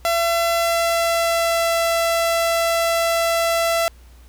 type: tone with pitch glide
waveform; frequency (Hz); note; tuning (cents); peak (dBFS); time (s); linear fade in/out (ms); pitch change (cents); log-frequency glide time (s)
sawtooth; 675 to 669.6; E5 to E5; +41 to +27; -13; 0.05-3.88; 0; -14; 0.57-1.78
effects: added 60 Hz sine -43 dBFS peak until 4.28 s + pink hiss -54 dBFS RMS until 4.28 s